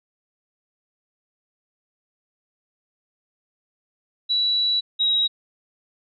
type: tone pair in turn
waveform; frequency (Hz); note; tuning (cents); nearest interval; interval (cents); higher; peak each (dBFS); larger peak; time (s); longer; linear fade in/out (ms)
sine; 3930 / 3829; B7 / A#7; -9 / +46; unison; 45; first; -18 / -17; second; 4.29-4.81 / 4.99-5.28; first; 20
effects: none